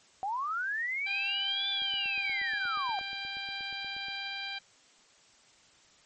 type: linear two-way sweep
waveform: sine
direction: up then down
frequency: 745 to 3520 to 745 Hz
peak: -30 dBFS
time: 0.23-2.99 s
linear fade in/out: 0 ms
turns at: 1.69 s
type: harmonic tone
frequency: 791 Hz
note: G5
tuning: 15 cents sharp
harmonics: 1 / 2 / 3 / 4 / 5 / 6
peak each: -45 / -42 / -40 / -42 / -42 / -46 dBFS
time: 1.06-4.59 s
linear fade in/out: 10 ms
type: click train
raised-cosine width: 2 ms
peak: -40 dBFS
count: 20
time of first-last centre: 1.82-4.085 s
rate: 8.39 Hz
effects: white hiss -61 dBFS RMS until 6.05 s + MP3 32 kbps